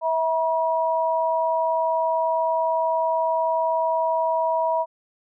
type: tone pair together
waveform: sine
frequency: 649.8 / 961 Hz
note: E5 / B5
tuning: -25 / -48 cents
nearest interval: perfect fifth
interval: 677 cents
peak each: -22 dBFS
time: 0.01-4.86 s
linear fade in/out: 50 ms
effects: none